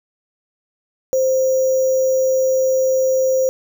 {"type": "tone with sample-and-hold", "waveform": "sine", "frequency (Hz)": 523.3, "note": "C5", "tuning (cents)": 0, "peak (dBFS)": -13, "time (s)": [1.13, 3.49], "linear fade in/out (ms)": 0, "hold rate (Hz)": 6300, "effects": []}